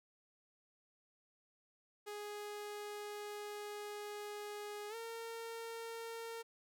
sawtooth tone with pitch glide, 415.3 to 458.2 Hz, G#4 to A#4, 0 to -30 cents, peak -40 dBFS, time 2.06-6.43 s, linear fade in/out 20 ms, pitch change +170 cents, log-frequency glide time 4.89-4.95 s, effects none

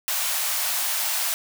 white high-pass noise, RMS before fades -25 dBFS, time 0.08-1.34 s, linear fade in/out 0 ms, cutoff 590 Hz, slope 96 dB/octave, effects none

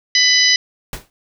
harmonic tone, 997 Hz, B5, 16 cents sharp, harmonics 2 / 3 / 4 / 5 / 6, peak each -16 / -19 / -18 / -14 / -20 dBFS, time 0.15-0.56 s, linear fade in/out 2 ms
pink noise with exponential decay, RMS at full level -24 dBFS, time 0.93-1.1 s, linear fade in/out 1 ms, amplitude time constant 35 ms
effects none

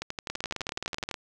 two click trains, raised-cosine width 0.2 ms, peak -15 / -15 dBFS, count 14 / 17, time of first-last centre 0.02-1.112 / 0.3-1.142 s, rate 11.9 / 19 Hz, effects none

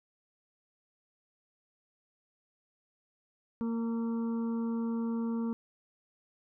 harmonic tone with a mistuned harmonic, 230 Hz, A#3, 23 cents flat, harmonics 1 / 2 / 4 / 5 / 6, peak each -30 / -41 / -48 / -51 / -56 dBFS, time 3.61-5.53 s, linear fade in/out 0 ms, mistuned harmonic 6, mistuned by -15 cents, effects none

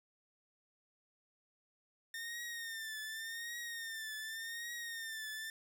sawtooth tone with vibrato, 1817 Hz, A#6, 45 cents flat, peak -38 dBFS, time 2.14-5.5 s, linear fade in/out 2 ms, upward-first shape triangle, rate 0.87 Hz, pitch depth 82 cents each way, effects none

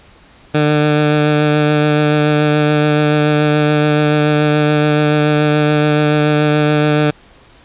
15% pulse tone with vibrato, 150 Hz, D3, 37 cents sharp, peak -4 dBFS, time 0.54-7.11 s, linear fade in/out 10 ms, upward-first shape triangle, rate 7 Hz, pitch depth 16 cents each way, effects pink hiss -45 dBFS RMS until 7.64 s + resampled to 8000 Hz

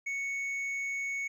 sine tone with hard clipping, 2217 Hz, C#7, in tune, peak -33 dBFS, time 0.06-1.28 s, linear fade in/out 10 ms, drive 4 dB, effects none

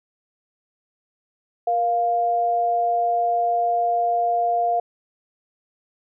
sine tone pair together, 473.4 / 699.9 Hz, A#4 / F5, +27 / +4 cents, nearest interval perfect fifth, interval 677 cents, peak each -28 / -18 dBFS, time 1.67-4.8 s, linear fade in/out 5 ms, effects none

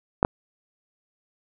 clicks, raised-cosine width 1 ms, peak -5 dBFS, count 2, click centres 0.229 / 0.249 s, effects none

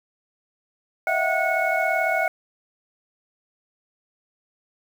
sine tone cluster, 640 / 678 / 752 / 1458 / 2202 Hz, D#5 / E5 / F#5 / F#6 / C#7, +49 / +49 / +28 / -26 / -12 cents, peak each -26 dBFS, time 1.07-2.28 s, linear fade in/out 2 ms, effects 7-bit

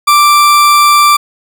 40% pulse tone, 1174.7 Hz, D6, in tune, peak -3 dBFS, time 0.07-1.17 s, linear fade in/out 10 ms, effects none

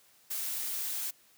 blue noise, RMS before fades -35 dBFS, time 0.3-1.11 s, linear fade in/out 10 ms, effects white hiss -63 dBFS RMS until 1.37 s + high-pass 80 Hz 12 dB/octave

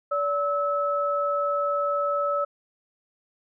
sine tone pair together, 575.7 / 1300 Hz, D5 / E6, -35 / -24 cents, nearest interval octave + major second, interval 1411 cents, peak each -25 dBFS, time 0.11-2.45 s, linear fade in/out 10 ms, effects none

